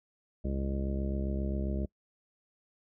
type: harmonic tone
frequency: 67.5 Hz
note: C#2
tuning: 45 cents flat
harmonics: 1 / 2 / 3 / 4 / 5 / 6 / 7 / 8 / 9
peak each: -32 / -41 / -36 / -46 / -41 / -46 / -50 / -52 / -44 dBFS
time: 0.44-1.86 s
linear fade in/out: 10 ms
effects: noise-tail reverb RT60 0.1 s tail -24 dB re dry